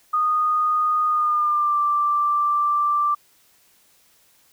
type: tone with pitch glide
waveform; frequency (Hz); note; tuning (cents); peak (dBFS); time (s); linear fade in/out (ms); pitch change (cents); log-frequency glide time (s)
sine; 1234 to 1176.2; D#6 to D6; -15 to +2; -17; 0.13-3.15; 10; -83; 1.07-1.79
effects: white hiss -58 dBFS RMS until 4.52 s

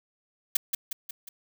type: noise with echo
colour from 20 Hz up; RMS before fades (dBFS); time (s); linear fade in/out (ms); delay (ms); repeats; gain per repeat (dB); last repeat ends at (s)
blue; -22; 0.55-0.57; 5; 180; 4; -5; 1.29
effects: none

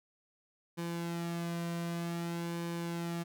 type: tone with flanger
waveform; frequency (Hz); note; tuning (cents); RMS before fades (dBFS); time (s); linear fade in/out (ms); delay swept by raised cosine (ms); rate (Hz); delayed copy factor
sawtooth; 170; F3; -46; -37; 0.77-3.24; 20; 1.5 to 2.34; 0.53; -0.55
effects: none

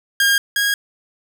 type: tone pair in turn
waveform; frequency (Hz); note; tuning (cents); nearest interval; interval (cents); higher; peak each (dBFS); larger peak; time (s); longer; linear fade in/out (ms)
sawtooth; 1617 / 1639.6; G#6 / G#6; -47 / -23; unison; 24; second; -9 / -12; first; 0.2-0.38 / 0.56-0.74; neither; 2
effects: none

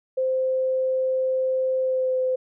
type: tone with pitch glide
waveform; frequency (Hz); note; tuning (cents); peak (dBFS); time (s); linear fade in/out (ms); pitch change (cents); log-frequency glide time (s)
sine; 520 to 514; C5 to C5; -11 to -31; -20; 0.17-2.36; 10; -20; 1.8-2.17
effects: none

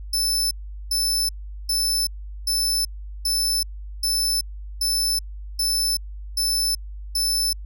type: tone bursts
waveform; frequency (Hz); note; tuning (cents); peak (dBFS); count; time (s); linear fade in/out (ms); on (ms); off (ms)
sawtooth; 5274; E8; 0; -17; 10; 0.13-7.53; 5; 380; 400
effects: added 50 Hz sine -32 dBFS peak until 7.65 s

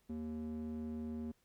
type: tone with band-pass filter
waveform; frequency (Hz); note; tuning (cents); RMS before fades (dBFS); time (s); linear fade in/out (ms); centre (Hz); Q
square; 77.78; D#2; 0; -42; 0.09-1.32; 10; 260; 3.2
effects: pink hiss -75 dBFS RMS until 1.44 s

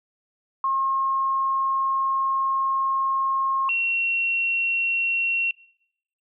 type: tone pair in turn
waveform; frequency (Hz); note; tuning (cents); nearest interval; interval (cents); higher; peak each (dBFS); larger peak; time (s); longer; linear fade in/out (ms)
sine; 1075 / 2730; C6 / F7; +47 / -40; octave + major third; 1613; second; -20; neither; 0.64-3.69 / 3.69-5.51; first; 2
effects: noise-tail reverb RT60 0.8 s tail -24 dB re dry

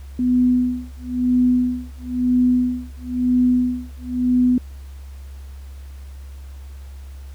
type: tone with tremolo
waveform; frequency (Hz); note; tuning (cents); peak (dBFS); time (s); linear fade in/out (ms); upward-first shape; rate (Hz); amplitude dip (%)
sine; 249.3; B3; +16; -12; 0.19-4.58; 2; sine; 1; 100
effects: added 68 Hz sine -33 dBFS peak until 7.34 s + pink hiss -52 dBFS RMS until 7.34 s

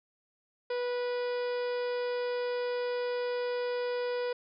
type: harmonic tone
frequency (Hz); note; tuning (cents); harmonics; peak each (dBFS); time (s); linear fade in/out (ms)
490; B4; -14; 1 / 2 / 3 / 4 / 5 / 6 / 7 / 8 / 9 / 10; -30 / -42 / -44 / -48 / -49 / -54 / -52 / -56 / -56 / -51; 0.7-4.33; 5
effects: none

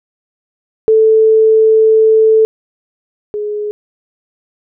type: tone pair in turn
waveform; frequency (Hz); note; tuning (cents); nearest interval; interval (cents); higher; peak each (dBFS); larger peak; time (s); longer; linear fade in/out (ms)
sine; 440 / 418.6; A4 / G#4; 0 / +14; minor second; 86; first; -5 / -16; first; 0.88-2.45 / 3.34-3.71; first; 0
effects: none

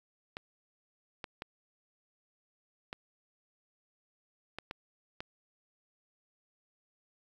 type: clicks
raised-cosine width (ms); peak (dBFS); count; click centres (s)
0.3; -23; 7; 0.369 / 1.242 / 1.421 / 2.929 / 4.586 / 4.711 / 5.205
effects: 9-bit

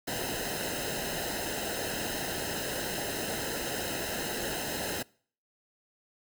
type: noise with comb filter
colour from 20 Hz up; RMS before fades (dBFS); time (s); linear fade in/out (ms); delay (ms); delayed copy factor
pink; -34; 0.07-5.03; 10; 0.87; -0.8
effects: noise-tail reverb RT60 0.5 s tail -24 dB re dry

